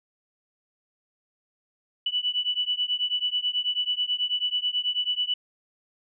sine beating tone pair, 2960 / 2969.2 Hz, F#7 / F#7, 0 / +5 cents, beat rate 9.2 Hz, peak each -27 dBFS, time 2.06-5.34 s, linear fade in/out 5 ms, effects none

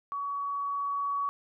sine tone with level ramp, 1129 Hz, C#6, 31 cents sharp, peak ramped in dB -31 to -27 dBFS, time 0.12-1.29 s, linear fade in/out 0 ms, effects none

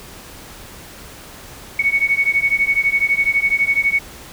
sine beating tone pair, 2217 / 2229 Hz, C#7 / C#7, 0 / +9 cents, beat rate 12 Hz, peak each -17 dBFS, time 1.79-3.99 s, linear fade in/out 5 ms, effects pink hiss -38 dBFS RMS until 4.32 s

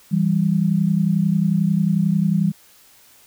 sine tone pair together, 164.82 / 196 Hz, E3 / G3, 0 / 0 cents, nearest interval minor third, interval 300 cents, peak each -18 dBFS, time 0.11-2.52 s, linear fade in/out 20 ms, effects white hiss -51 dBFS RMS until 3.26 s

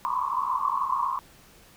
pink band-pass noise, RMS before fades -27 dBFS, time 0.05-1.19 s, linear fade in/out 0 ms, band 1000 to 1100 Hz, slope 96 dB/octave, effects pink hiss -54 dBFS RMS until 1.76 s

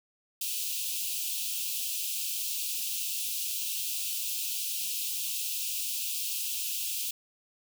white high-pass noise, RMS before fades -33 dBFS, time 0.41-7.11 s, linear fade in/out 5 ms, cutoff 2500 Hz, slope 96 dB/octave, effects none

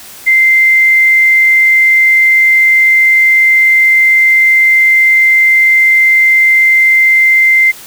sine tone, 2084 Hz, C7, 7 cents flat, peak -4 dBFS, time 0.26-7.72 s, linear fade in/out 20 ms, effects white hiss -32 dBFS RMS until 7.86 s

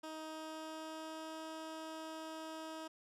15% pulse tone with pitch glide, 314.8 to 318.3 Hz, D#4 to D#4, +20 to +39 cents, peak -38 dBFS, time 0.03-2.88 s, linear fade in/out 10 ms, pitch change +19 cents, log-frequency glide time 0.32-1.45 s, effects low-pass 10000 Hz 12 dB/octave

